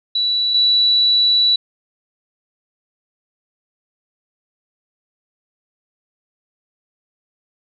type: tone pair in turn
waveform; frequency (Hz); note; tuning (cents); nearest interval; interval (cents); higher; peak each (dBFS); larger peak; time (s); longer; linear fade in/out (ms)
sine; 3941 / 3941; B7 / B7; -4 / -4; unison; 0; neither; -15 / -11; second; 0.15-0.54 / 0.54-1.56; second; 5
effects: none